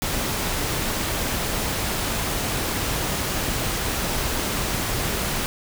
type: noise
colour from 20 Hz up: pink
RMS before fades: -25 dBFS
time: 0.02-5.46 s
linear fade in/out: 0 ms
effects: none